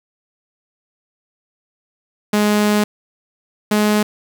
sawtooth tone pair in turn, 209 / 210.6 Hz, G#3 / G#3, +11 / +24 cents, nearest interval unison, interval 13 cents, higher second, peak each -9 dBFS, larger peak neither, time 2.33-2.84 / 3.71-4.03 s, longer first, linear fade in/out 5 ms, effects 7-bit

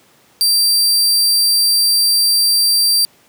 sawtooth tone, 4700 Hz, D8, 1 cent sharp, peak -8 dBFS, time 0.41-3.05 s, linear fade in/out 0 ms, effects pink hiss -51 dBFS RMS until 3.28 s + high-pass 150 Hz 12 dB/octave

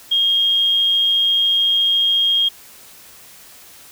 sine tone, 3243 Hz, G#7, 42 cents flat, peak -13 dBFS, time 0.11-2.49 s, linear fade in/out 10 ms, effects white hiss -43 dBFS RMS until 3.91 s

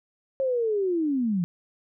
sine linear sweep, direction down, 543 to 165.2 Hz, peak -22 dBFS, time 0.4-1.44 s, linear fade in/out 0 ms, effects none

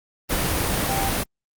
sine tone in noise, 783 Hz, G5, 2 cents flat, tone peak -25 dBFS, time 0.88-1.1 s, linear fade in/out 20 ms, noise pink, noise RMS -23 dBFS, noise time 0.29-1.24 s, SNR -5 dB, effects Opus 32 kbps

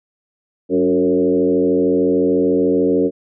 sine tone with frequency modulation, 370 Hz, F#4, in tune, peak -12 dBFS, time 0.69-3.11 s, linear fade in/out 50 ms, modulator 86.5 Hz, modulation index 1.6, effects none

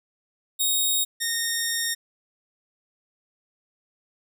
10% pulse tone pair in turn, 3750 / 1846 Hz, A#7 / A#6, +10 / -17 cents, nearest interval octave, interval 1227 cents, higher first, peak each -13 / -15 dBFS, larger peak first, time 0.59-1.05 / 1.2-1.95 s, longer second, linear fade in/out 20 ms, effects none

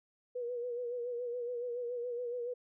sine tone with vibrato, 484.5 Hz, B4, 33 cents flat, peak -35 dBFS, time 0.35-2.54 s, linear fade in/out 10 ms, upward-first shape sine, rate 7.1 Hz, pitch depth 49 cents each way, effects none

